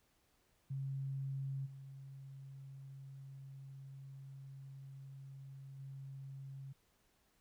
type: tone with level steps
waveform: sine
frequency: 135.9 Hz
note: C#3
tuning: 34 cents flat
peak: -38 / -49 / -46 dBFS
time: 0.7-6.73 s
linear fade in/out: 10 ms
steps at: 1.65 / 5.78 s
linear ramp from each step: 20 ms
effects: pink hiss -75 dBFS RMS until 7.4 s